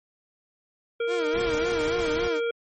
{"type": "harmonic tone", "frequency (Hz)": 466.2, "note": "A#4", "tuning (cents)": 0, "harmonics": [1, 3, 5, 7], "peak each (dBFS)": [-24, -34, -38, -41], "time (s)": [1, 2.51], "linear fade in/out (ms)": 5}
{"type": "tone with vibrato", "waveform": "sawtooth", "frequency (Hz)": 329.6, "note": "E4", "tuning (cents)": 0, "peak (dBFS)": -26, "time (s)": [1.07, 2.41], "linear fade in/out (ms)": 50, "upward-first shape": "sine", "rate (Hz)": 3.6, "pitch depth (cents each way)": 140}
{"type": "noise", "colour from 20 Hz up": "pink", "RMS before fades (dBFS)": -35, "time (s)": [1.33, 2.29], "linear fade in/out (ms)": 20}
{"effects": ["MP3 32 kbps"]}